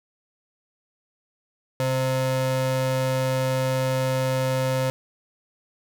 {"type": "ring-modulated tone", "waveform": "square", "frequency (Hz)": 196, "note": "G3", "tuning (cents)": 0, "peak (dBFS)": -19, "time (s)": [1.8, 4.9], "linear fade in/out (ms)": 0, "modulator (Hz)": 327, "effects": []}